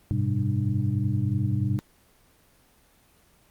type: tone cluster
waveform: sine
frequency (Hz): 93.8 / 104.3 / 127.4 / 198.4 / 300.8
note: F#2 / G#2 / C3 / G3 / D4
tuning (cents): +24 / +8 / -46 / +21 / +42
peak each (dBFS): -35 / -26 / -26 / -31 / -34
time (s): 0.11-1.79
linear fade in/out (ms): 0
effects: pink hiss -60 dBFS RMS until 3.5 s + Opus 24 kbps